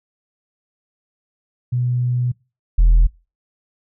sine tone pair in turn, 123.47 / 41.32 Hz, B2 / E1, 0 / +5 cents, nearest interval octave + perfect fifth, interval 1895 cents, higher first, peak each -16 / -6 dBFS, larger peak second, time 1.72-2.32 / 2.78-3.07 s, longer first, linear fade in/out 10 ms, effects noise-tail reverb RT60 0.3 s tail -24 dB re dry + tanh soft clip ceiling -7 dBFS

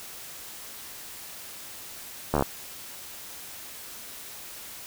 slowing click train, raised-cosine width 1 ms, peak -9 dBFS, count 7, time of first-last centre 2.34-2.424 s, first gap 13 ms, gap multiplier 1.03, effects white hiss -42 dBFS RMS until 4.86 s

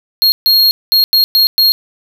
square tone bursts at uneven times, 4267 Hz, C8, 33 cents sharp, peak -7 dBFS, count 6, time 0.22-0.32 / 0.46-0.71 / 0.92-1.04 / 1.13-1.24 / 1.35-1.47 / 1.58-1.72 s, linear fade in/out 0 ms, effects none

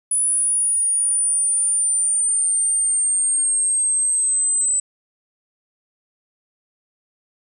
sine exponential sweep, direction down, 9890 to 8040 Hz, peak -16 dBFS, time 0.11-4.8 s, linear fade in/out 5 ms, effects none

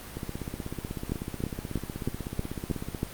two click trains, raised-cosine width 3 ms, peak -20 / -14 dBFS, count 46 / 7, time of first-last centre 0.17-2.948 / 1.12-3.031 s, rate 16.2 / 3.14 Hz, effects pink hiss -43 dBFS RMS until 3.13 s + Opus 32 kbps

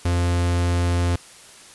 45% pulse tone, 87.31 Hz, F2, in tune, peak -18 dBFS, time 0.05-1.16 s, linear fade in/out 5 ms, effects white hiss -45 dBFS RMS until 1.74 s + resampled to 24000 Hz

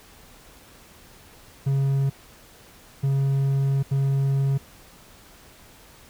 triangle tone bursts at uneven times, 137.1 Hz, C#3, 19 cents flat, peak -17 dBFS, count 3, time 1.66-2.1 / 3.03-3.83 / 3.91-4.58 s, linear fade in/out 10 ms, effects pink hiss -50 dBFS RMS until 6.09 s

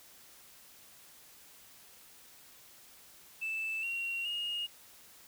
sine tone with pitch steps, 2640 / 2746 / 2856 Hz, E7 / F7 / F7, +2 / -30 / +38 cents, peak -32 dBFS, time 3.41-4.67 s, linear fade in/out 20 ms, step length 420 ms, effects tanh soft clip ceiling -30 dBFS + white hiss -57 dBFS RMS until 5.27 s

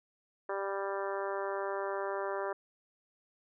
harmonic tone, 196.8 Hz, G3, 7 cents sharp, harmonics 2 / 3 / 4 / 5 / 6 / 7 / 8 / 9, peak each -37 / -38 / -43 / -41 / -43 / -46 / -46 / -49 dBFS, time 0.49-2.53 s, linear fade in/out 5 ms, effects none

